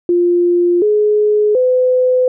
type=tone with pitch steps; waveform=sine; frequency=350 / 421.1 / 506.5 Hz; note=F4 / G#4 / B4; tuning=+4 / +24 / +44 cents; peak=-9 dBFS; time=0.09-2.28 s; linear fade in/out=2 ms; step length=730 ms; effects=none